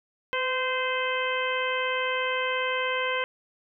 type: harmonic tone with a mistuned harmonic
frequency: 517 Hz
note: C5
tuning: 21 cents flat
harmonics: 1 / 2 / 3 / 4 / 5 / 6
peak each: -30 / -31 / -32 / -32 / -34 / -35 dBFS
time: 0.33-3.24 s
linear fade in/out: 0 ms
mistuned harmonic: 1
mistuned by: -27 cents
effects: none